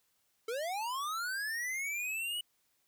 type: linear sweep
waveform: square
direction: up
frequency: 433.1 to 2960 Hz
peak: -35 dBFS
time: 0.48-2.41 s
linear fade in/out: 5 ms
effects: white hiss -75 dBFS RMS until 2.87 s